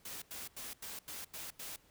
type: noise bursts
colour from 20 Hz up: white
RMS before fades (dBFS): -45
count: 7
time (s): 0.05-1.762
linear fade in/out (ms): 5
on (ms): 170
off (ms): 87
effects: pink hiss -67 dBFS RMS until 1.9 s